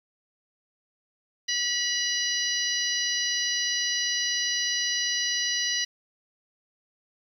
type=harmonic tone with a mistuned harmonic; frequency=972 Hz; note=B5; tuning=28 cents flat; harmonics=2 / 3 / 4 / 5 / 6; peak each=-31 / -31 / -31 / -31 / -31 dBFS; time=1.48-5.85 s; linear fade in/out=10 ms; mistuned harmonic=4; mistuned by=+47 cents; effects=9-bit

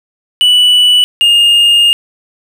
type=tone pair in turn; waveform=triangle; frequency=2960 / 2832 Hz; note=F#7 / F7; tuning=0 / +23 cents; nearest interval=minor second; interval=77 cents; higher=first; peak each=-3 dBFS; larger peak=neither; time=0.41-1.04 / 1.21-1.93 s; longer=second; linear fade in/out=0 ms; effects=none

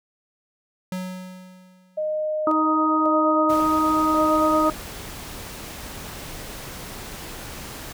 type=tone with exponential decay; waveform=square; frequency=184.4 Hz; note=F#3; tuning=6 cents flat; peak=-26 dBFS; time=0.92-2.26 s; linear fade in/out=2 ms; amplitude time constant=290 ms
type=tone with tremolo; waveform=sine; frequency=616 Hz; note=D#5; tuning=17 cents flat; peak=-22 dBFS; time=1.97-4.73 s; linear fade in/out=10 ms; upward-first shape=square; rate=0.92 Hz; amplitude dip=75%
type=harmonic tone; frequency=312.3 Hz; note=D#4; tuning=7 cents sharp; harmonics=1 / 2 / 3 / 4; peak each=-21 / -32 / -27 / -20 dBFS; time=2.47-4.7 s; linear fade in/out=2 ms
type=noise; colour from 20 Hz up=pink; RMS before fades=-36 dBFS; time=3.49-7.93 s; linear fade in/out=10 ms
effects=none

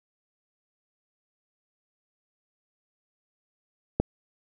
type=click; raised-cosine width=2 ms; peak=-8 dBFS; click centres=4 s; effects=none

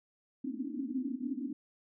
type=band-pass noise; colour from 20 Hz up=pink; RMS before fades=-37 dBFS; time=0.44-1.53 s; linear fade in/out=5 ms; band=240 to 300 Hz; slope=96 dB/octave; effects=none

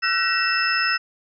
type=tone cluster; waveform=sine; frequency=1341 / 1507 / 1903 / 2664 / 5210 Hz; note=E6 / F#6 / A#6 / E7 / E8; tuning=+29 / +31 / +35 / +18 / -21 cents; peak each=-25 dBFS; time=0.02-0.98 s; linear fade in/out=20 ms; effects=none

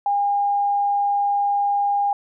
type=tone; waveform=sine; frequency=810 Hz; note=G#5; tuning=43 cents flat; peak=-17 dBFS; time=0.06-2.13 s; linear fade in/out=2 ms; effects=none

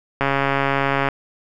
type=click train; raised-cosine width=0.5 ms; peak=-4 dBFS; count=122; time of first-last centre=0.21-1.087 s; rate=138 Hz; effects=none

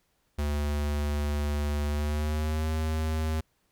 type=tone with pitch glide; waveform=square; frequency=73.42 to 78.69 Hz; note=D2 to D#2; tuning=0 to +20 cents; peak=-27 dBFS; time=0.38-3.41 s; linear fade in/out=10 ms; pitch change=+120 cents; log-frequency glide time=1.88-2.7 s; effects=pink hiss -72 dBFS RMS until 3.71 s

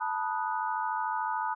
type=chord; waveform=sine; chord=B dominant seventh; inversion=third; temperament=equal with one note detuned; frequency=880 / 973.6 / 1244.5 / 1480 Hz; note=A5 / B5 / D#6 / F#6; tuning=0 / -25 / 0 / 0 cents; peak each=-32 / -33 / -36 / -38 dBFS; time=0-1.55 s; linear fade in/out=20 ms; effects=none

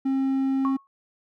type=tone; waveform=triangle; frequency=268.1 Hz; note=C4; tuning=42 cents sharp; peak=-19 dBFS; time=0.05-0.77 s; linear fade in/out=10 ms
type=tone with exponential decay; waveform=sine; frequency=1100 Hz; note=C#6; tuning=14 cents flat; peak=-23 dBFS; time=0.65-0.87 s; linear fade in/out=0 ms; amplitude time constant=47 ms
effects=none

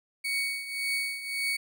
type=tone with tremolo; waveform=35% pulse; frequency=2234 Hz; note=C#7; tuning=13 cents sharp; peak=-24 dBFS; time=0.24-1.57 s; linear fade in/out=10 ms; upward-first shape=triangle; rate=1.8 Hz; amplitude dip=75%; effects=none

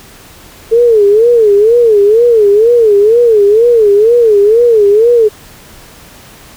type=tone with vibrato; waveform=sine; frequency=440 Hz; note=A4; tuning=in tune; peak=-3 dBFS; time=0.71-5.29 s; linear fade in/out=20 ms; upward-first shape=sine; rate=2.1 Hz; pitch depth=160 cents each way; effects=pink hiss -36 dBFS RMS until 6.56 s

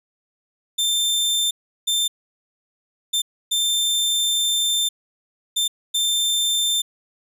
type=tone bursts at uneven times; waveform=sawtooth; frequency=3576 Hz; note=A7; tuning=27 cents sharp; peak=-15 dBFS; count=6; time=0.78-1.51 / 1.87-2.08 / 3.13-3.22 / 3.51-4.89 / 5.56-5.68 / 5.94-6.82 s; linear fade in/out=10 ms; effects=resampled to 32000 Hz

